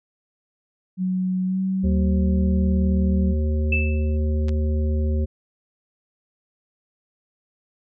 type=tone with pitch glide; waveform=sine; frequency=185.1 to 189.54 Hz; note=F#3 to F#3; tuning=+1 to +42 cents; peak=-20 dBFS; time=0.97-3.35 s; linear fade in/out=50 ms; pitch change=+41 cents; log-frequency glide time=1.45-1.6 s
type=harmonic tone; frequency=76.2 Hz; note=D#2; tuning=36 cents flat; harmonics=1 / 3 / 5 / 7; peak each=-19 / -29 / -33 / -36 dBFS; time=1.83-5.26 s; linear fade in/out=20 ms
type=tone with exponential decay; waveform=sine; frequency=2637 Hz; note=E7; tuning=in tune; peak=-18 dBFS; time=3.72-4.17 s; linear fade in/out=5 ms; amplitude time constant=97 ms
type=clicks; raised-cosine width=0.2 ms; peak=-21 dBFS; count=2; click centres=4.484 / 4.492 s
effects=none